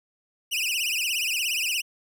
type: tone with vibrato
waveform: sawtooth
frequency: 2700 Hz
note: E7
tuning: 41 cents sharp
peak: -21 dBFS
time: 0.51-1.82 s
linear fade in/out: 20 ms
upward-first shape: triangle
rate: 17 Hz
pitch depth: 220 cents each way
effects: none